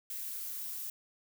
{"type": "noise with high-pass filter sweep", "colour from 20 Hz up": "violet", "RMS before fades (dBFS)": -40, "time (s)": [0.1, 0.9], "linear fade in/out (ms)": 2, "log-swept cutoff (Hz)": [1700, 870], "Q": 1.9, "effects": []}